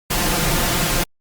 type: noise with comb filter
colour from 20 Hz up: pink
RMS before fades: -19 dBFS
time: 0.1-1.04 s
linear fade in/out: 10 ms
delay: 5.7 ms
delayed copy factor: +0.55
effects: Opus 48 kbps